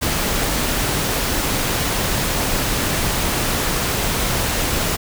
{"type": "noise", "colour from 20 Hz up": "pink", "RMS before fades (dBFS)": -20, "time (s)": [0.01, 4.97], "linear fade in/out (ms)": 20, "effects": []}